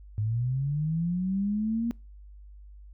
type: linear sweep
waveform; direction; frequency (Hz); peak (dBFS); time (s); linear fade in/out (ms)
sine; up; 103 to 236.7; -25; 0.18-1.91; 0
effects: noise-tail reverb RT60 0.3 s tail -25 dB re dry + added 50 Hz sine -45 dBFS peak until 2.93 s